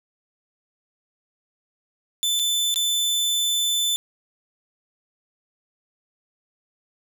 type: tone with dropouts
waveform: sawtooth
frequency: 3520 Hz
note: A7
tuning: in tune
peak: -17 dBFS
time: 2.23-3.96 s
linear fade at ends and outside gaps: 0 ms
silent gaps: 2.392-2.396 / 2.742-2.759 s
effects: none